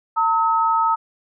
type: tone pair together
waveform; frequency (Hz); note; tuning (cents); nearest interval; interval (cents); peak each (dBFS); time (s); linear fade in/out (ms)
sine; 906 / 1281.3; A#5 / E6; -50 / -50; tritone; 600; -18; 0.16-0.96; 20
effects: none